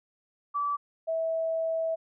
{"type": "tone pair in turn", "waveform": "sine", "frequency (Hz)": [1155, 651.2], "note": ["D6", "E5"], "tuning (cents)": [-29, -21], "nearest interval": "minor seventh", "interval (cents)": 992, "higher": "first", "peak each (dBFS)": -26, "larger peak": "neither", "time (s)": [[0.54, 0.77], [1.07, 1.96]], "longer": "second", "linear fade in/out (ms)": 20, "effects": []}